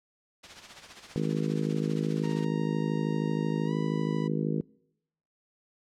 white noise with tremolo, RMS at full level -42 dBFS, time 0.43-2.45 s, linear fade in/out 10 ms, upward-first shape sine, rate 15 Hz, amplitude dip 60%
harmonic tone, 52.9 Hz, G#1, 33 cents sharp, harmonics 3 / 4 / 5 / 6 / 7 / 8 / 9, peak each -30 / -32 / -34 / -36 / -37 / -38 / -39 dBFS, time 1.16-4.61 s, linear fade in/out 0 ms
sawtooth tone with pitch glide, 932.3 to 987.7 Hz, A#5 to B5, 0 to 0 cents, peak -38 dBFS, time 2.23-4.28 s, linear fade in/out 10 ms, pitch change +100 cents, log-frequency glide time 3.65-3.73 s
effects noise-tail reverb RT60 0.8 s tail -25 dB re dry + low-pass 5000 Hz 12 dB/octave

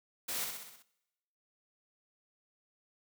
white noise with echo, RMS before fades -37 dBFS, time 0.28-0.45 s, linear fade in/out 10 ms, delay 63 ms, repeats 6, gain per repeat -4 dB, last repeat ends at 0.828 s, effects noise-tail reverb RT60 1.0 s tail -22 dB re dry + high-pass 150 Hz 12 dB/octave

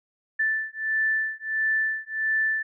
sine beating tone pair, 1760 / 1761.5 Hz, A6 / A6, 0 / +1 cents, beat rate 1.5 Hz, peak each -26 dBFS, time 0.39-2.63 s, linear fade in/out 10 ms, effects none

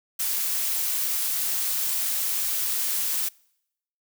blue noise, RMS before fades -26 dBFS, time 0.19-3.29 s, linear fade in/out 10 ms, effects noise-tail reverb RT60 0.8 s tail -26 dB re dry

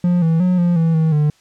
triangle tone with pitch steps, 176.7 / 163.1 / 181.6 / 174.4 / 163.9 / 159.8 / 149.8 Hz, F3 / E3 / F#3 / F3 / E3 / D#3 / D3, +21 / -18 / -32 / -2 / -10 / +47 / +35 cents, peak -10 dBFS, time 0.04-1.3 s, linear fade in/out 2 ms, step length 180 ms, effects white hiss -55 dBFS RMS until 1.4 s + low-pass 7000 Hz 12 dB/octave

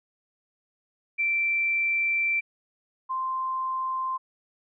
sine tone pair in turn, 2344 / 1044.1 Hz, D7 / C6, -4 / -4 cents, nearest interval octave + major second, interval 1400 cents, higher first, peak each -22 / -26 dBFS, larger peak first, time 1.18-2.41 / 3.09-4.18 s, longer first, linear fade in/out 20 ms, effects none

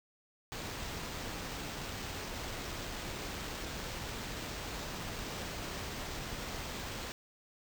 pink noise with sample-and-hold, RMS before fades -41 dBFS, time 0.52-7.12 s, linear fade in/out 0 ms, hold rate 11025 Hz, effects none

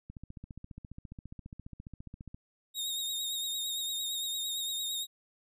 click train, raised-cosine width 5 ms, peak -32 dBFS, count 34, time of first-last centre 0.1-2.345 s, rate 14.7 Hz
sawtooth tone with vibrato, 3729 Hz, A#7, in tune, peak -30 dBFS, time 2.74-5.07 s, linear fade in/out 50 ms, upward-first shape sine, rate 8.8 Hz, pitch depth 38 cents each way
effects none

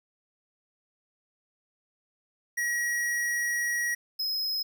square tone pair in turn, 1908 / 5110 Hz, A#6 / D#8, +40 / +45 cents, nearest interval octave + perfect fourth, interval 1705 cents, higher second, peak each -27 / -28 dBFS, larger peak first, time 2.57-3.95 / 4.19-4.63 s, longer first, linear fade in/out 10 ms, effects 11-bit

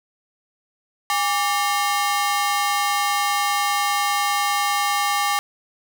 sawtooth ring-modulated tone, 990 Hz, B5, 4 cents sharp, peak -12 dBFS, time 1.1-5.39 s, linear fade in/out 0 ms, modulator 175 Hz, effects none

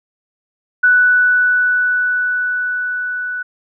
sine tone with level ramp, 1484 Hz, F#6, 5 cents sharp, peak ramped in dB -7 to -20 dBFS, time 0.83-3.43 s, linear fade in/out 10 ms, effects none

